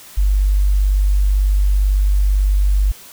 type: tone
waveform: sine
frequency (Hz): 49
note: G1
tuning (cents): 0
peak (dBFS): -11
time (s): 0.17-2.92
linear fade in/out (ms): 10
effects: white hiss -40 dBFS RMS until 3.12 s